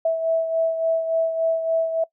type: beating tone pair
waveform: sine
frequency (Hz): 653 / 656.5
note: E5 / E5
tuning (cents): -17 / -7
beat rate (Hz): 3.5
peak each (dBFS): -19 / -27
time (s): 0.05-2.04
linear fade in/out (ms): 5
effects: noise-tail reverb RT60 0.1 s tail -21 dB re dry